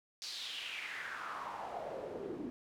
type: noise with band-pass filter sweep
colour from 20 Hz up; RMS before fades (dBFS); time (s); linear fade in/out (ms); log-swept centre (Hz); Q
pink; -43; 0.22-2.5; 0; 4800 to 280; 4
effects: none